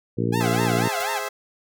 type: harmonic tone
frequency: 58.27 Hz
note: A#1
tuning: in tune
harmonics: 2 / 3 / 4 / 5 / 6 / 7 / 8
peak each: -25 / -27 / -28 / -29 / -30 / -30 / -31 dBFS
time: 0.17-0.89 s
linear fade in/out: 20 ms
type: tone with vibrato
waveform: sawtooth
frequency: 787 Hz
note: G5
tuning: 7 cents sharp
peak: -22 dBFS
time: 0.32-1.2 s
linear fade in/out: 20 ms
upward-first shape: sine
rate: 4.1 Hz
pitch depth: 270 cents each way
type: chord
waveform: 15% pulse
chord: Ab augmented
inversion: none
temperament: equal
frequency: 415.3 / 523.3 / 659.3 Hz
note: Ab4 / C5 / E5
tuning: 0 / 0 / 0 cents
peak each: -25 dBFS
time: 0.4-1.29 s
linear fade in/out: 10 ms
type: noise with exponential decay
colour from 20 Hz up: white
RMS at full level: -30 dBFS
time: 1-1.1 s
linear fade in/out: 5 ms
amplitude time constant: 20 ms
effects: none